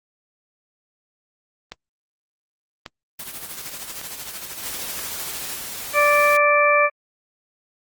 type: clicks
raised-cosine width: 0.2 ms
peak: -15 dBFS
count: 4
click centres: 1.72 / 2.862 / 4.014 / 4.993 s
type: noise with tremolo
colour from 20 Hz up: white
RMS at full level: -31 dBFS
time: 3.19-5.55 s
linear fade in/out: 5 ms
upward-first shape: triangle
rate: 13 Hz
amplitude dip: 65%
type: noise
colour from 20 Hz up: white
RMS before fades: -32 dBFS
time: 4.62-6.37 s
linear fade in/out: 5 ms
type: harmonic tone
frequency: 586 Hz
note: D5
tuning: 4 cents flat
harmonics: 1 / 2 / 3 / 4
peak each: -18 / -18 / -23 / -19 dBFS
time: 5.93-6.9 s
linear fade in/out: 50 ms
effects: Opus 24 kbps